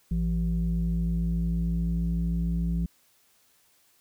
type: tone pair together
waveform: sine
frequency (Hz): 56.86 / 170.4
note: A#1 / F3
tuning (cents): -42 / -42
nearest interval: octave + perfect fifth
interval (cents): 1900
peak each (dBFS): -25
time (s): 0.11-2.86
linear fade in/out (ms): 5
effects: tanh soft clip ceiling -20 dBFS + white hiss -64 dBFS RMS until 4 s